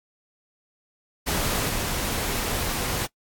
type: noise with level steps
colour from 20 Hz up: pink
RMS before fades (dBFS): -25 / -27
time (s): 1.26-3.07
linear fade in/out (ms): 20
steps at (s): 1.69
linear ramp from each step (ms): 5
effects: noise-tail reverb RT60 0.1 s tail -23 dB re dry + AAC 64 kbps